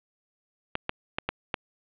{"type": "clicks", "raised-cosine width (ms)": 0.3, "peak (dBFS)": -10, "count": 5, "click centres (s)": [0.754, 0.894, 1.185, 1.29, 1.542], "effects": ["resampled to 8000 Hz", "7-bit"]}